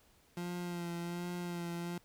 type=tone with vibrato; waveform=30% pulse; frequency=173.8 Hz; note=F3; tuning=8 cents flat; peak=-35 dBFS; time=0.37-1.98 s; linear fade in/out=2 ms; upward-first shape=sine; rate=1.3 Hz; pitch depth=27 cents each way; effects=pink hiss -67 dBFS RMS until 2.04 s